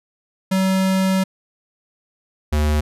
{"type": "tone pair in turn", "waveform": "square", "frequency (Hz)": [189.8, 75.32], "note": ["F#3", "D2"], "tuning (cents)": [44, 44], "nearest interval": "octave + major third", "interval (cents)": 1600, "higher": "first", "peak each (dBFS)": -16, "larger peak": "neither", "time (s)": [[0.51, 1.24], [2.52, 2.81]], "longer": "first", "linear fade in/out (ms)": 10, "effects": ["resampled to 32000 Hz"]}